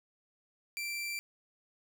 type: tone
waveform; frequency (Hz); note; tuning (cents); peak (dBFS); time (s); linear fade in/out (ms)
sawtooth; 2349; D7; 0; -32; 0.77-1.19; 0
effects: none